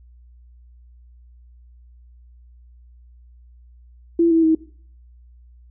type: tone with pitch steps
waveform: sine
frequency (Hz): 336.6 / 327.3 / 319.5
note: E4 / E4 / D#4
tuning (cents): +36 / -12 / +46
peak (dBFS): -12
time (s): 4.19-4.55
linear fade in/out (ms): 5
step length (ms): 120
effects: noise-tail reverb RT60 0.5 s tail -19 dB re dry + added 60 Hz sine -45 dBFS peak until 5.7 s